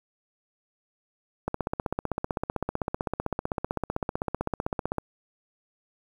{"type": "click train", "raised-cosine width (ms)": 1, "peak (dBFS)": -13, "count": 56, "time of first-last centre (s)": [1.48, 4.983], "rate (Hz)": 15.7, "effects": ["8-bit"]}